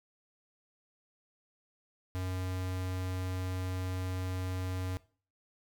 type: tone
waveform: square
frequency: 92.4 Hz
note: F#2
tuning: 2 cents flat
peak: -34 dBFS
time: 2.15-4.97 s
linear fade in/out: 0 ms
effects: noise-tail reverb RT60 0.4 s tail -19 dB re dry